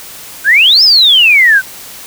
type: exponential two-way sweep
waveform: sine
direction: up then down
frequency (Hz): 1487 to 5350 to 1487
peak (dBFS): -3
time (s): 0.44-1.62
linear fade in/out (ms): 50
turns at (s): 0.83
effects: white hiss -30 dBFS RMS until 2.06 s